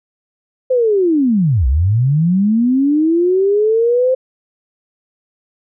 sine linear two-way sweep, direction down then up, 523.3 to 58.8 to 523.3 Hz, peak -10 dBFS, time 0.7-4.15 s, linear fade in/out 10 ms, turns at 1.67 s, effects none

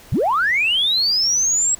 sine linear sweep, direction up, 66.6 to 7780 Hz, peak -14 dBFS, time 0.12-1.75 s, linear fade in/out 5 ms, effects tanh soft clip ceiling -10 dBFS + pink hiss -44 dBFS RMS until 1.79 s

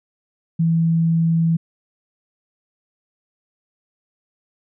sine tone, 164.81 Hz, E3, in tune, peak -14 dBFS, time 0.59-1.57 s, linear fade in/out 10 ms, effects none

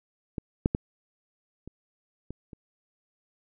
clicks, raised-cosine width 3 ms, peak -18 / -8 / -12 / -28 / -24 / -30 dBFS, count 6, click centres 0.382 / 0.659 / 0.749 / 1.676 / 2.306 / 2.532 s, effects none

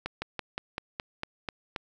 slowing click train, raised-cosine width 0.3 ms, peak -16 dBFS, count 9, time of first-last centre 0.06-1.762 s, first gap 160 ms, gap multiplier 1.08, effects none

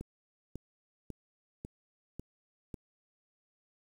click train, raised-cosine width 3 ms, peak -28 dBFS, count 6, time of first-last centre 0.01-2.742 s, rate 1.83 Hz, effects 9-bit

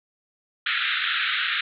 pink band-pass noise, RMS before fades -25 dBFS, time 0.66-1.61 s, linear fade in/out 5 ms, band 1300 to 3900 Hz, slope 96 dB/octave, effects none

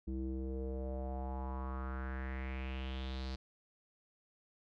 square tone with low-pass filter sweep, 65.41 Hz, C2, in tune, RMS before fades -40 dBFS, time 0.07-3.36 s, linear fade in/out 10 ms, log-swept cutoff 290 to 4600 Hz, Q 4.3, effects none

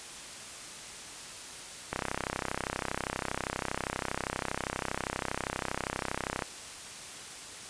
click train, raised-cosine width 0.5 ms, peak -15 dBFS, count 147, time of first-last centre 1.93-6.422 s, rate 32.5 Hz, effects white hiss -44 dBFS RMS until 7.69 s + resampled to 22050 Hz

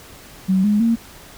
sine tone with pitch steps, 189 / 208.5 / 230 Hz, F#3 / G#3 / A#3, +37 / +7 / -23 cents, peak -13 dBFS, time 0.48-0.96 s, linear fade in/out 20 ms, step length 160 ms, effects pink hiss -42 dBFS RMS until 1.37 s

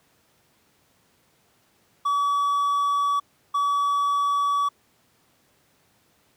triangle tone pair in turn, 1141 / 1141 Hz, C#6 / C#6, +50 / +50 cents, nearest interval unison, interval 0 cents, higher neither, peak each -18 / -18 dBFS, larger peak neither, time 2.05-3.2 / 3.54-4.69 s, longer neither, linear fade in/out 10 ms, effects pink hiss -63 dBFS RMS until 6.36 s + high-pass 100 Hz 12 dB/octave

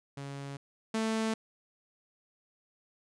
sawtooth tone pair in turn, 139.6 / 221.6 Hz, C#3 / A3, +13 / +13 cents, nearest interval minor sixth, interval 800 cents, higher second, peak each -35 / -25 dBFS, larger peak second, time 0.17-0.57 / 0.94-1.34 s, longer neither, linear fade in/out 5 ms, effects resampled to 22050 Hz

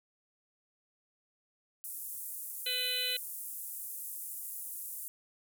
white band-pass noise, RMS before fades -42 dBFS, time 1.84-5.08 s, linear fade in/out 0 ms, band 9400 to 16000 Hz, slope 24 dB/octave
harmonic tone, 501 Hz, B4, 25 cents sharp, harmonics 1 / 3 / 4 / 5 / 6 / 7 / 8, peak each -46 / -46 / -45 / -40 / -36 / -45 / -34 dBFS, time 2.66-3.17 s, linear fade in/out 5 ms
effects none

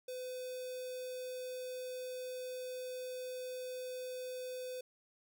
square tone with notch filter, 506 Hz, B4, 42 cents sharp, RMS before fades -43 dBFS, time 0.08-4.81 s, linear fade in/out 5 ms, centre 1700 Hz, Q 1, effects none

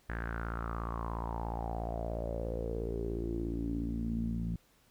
sawtooth tone with low-pass filter sweep, 57 Hz, A#1, 38 cents flat, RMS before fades -36 dBFS, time 0.09-4.56 s, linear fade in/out 5 ms, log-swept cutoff 1700 to 190 Hz, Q 7, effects pink hiss -67 dBFS RMS until 4.9 s

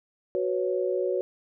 sine chord, F# suspended fourth, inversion none, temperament equal, 370 / 493.9 / 554.4 Hz, F#4 / B4 / C#5, 0 / 0 / 0 cents, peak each -27 / -30 / -29 dBFS, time 0.35-1.21 s, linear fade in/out 0 ms, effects none

